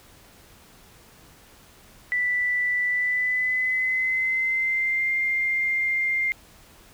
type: tone with pitch glide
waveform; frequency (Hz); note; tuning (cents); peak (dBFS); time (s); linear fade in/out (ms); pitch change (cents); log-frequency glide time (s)
sine; 1975.5 to 2105; B6 to C7; 0 to +10; -21; 2.12-6.32; 0; +110; 2.87-5.14
effects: pink hiss -52 dBFS RMS until 6.93 s